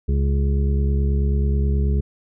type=harmonic tone; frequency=69.3 Hz; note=C#2; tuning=in tune; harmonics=1 / 2 / 3 / 5 / 6; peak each=-17 / -25 / -28 / -36 / -32 dBFS; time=0.08-2.01 s; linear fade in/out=10 ms; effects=none